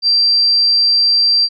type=tone; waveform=sine; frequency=4709 Hz; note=D8; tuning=4 cents sharp; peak=-9 dBFS; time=0.02-1.49 s; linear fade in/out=50 ms; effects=none